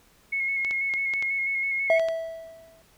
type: tone with vibrato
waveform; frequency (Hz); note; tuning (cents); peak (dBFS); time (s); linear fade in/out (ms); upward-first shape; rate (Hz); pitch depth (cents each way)
sine; 2178; C#7; -31; -24; 0.32-1.99; 10; square; 6.1; 19
type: clicks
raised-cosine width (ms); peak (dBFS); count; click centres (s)
0.2; -19; 7; 0.648 / 0.71 / 0.938 / 1.137 / 1.225 / 1.996 / 2.086
type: tone with exponential decay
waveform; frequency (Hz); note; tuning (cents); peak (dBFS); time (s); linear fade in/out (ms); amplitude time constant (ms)
triangle; 655; E5; -11; -14; 1.9-2.82; 1; 200
effects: pink hiss -59 dBFS RMS until 2.97 s